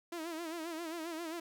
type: tone with vibrato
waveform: sawtooth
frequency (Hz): 329.6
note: E4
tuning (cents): 0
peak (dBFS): -35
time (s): 0.12-1.4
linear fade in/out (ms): 5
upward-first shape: sine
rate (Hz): 7.5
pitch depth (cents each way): 93
effects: none